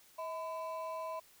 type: ring-modulated tone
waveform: triangle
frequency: 826 Hz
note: G#5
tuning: 10 cents flat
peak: -33 dBFS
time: 0.18-1.2 s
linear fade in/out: 10 ms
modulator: 184 Hz
effects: white hiss -63 dBFS RMS until 1.4 s